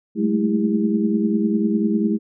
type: tone cluster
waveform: sine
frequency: 193.1 / 213 / 223 / 326.7 / 402.2 Hz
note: G3 / G#3 / A3 / E4 / G4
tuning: -26 / +44 / +23 / -15 / +44 cents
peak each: -26 / -19 / -26 / -23 / -27 dBFS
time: 0.15-2.19 s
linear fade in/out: 50 ms
effects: none